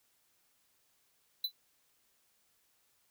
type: tone with exponential decay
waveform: square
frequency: 4000 Hz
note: B7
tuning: 21 cents sharp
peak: -28 dBFS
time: 1.44-1.52 s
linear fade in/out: 5 ms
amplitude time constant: 17 ms
effects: white hiss -73 dBFS RMS until 3.1 s